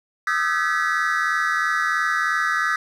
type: tone cluster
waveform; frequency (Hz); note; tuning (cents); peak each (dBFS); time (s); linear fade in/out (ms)
triangle; 1229 / 1312 / 1535 / 1694 / 1948; D#6 / E6 / G6 / G#6 / B6; -22 / -9 / -37 / +34 / -24; -24; 0.27-2.76; 2
effects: none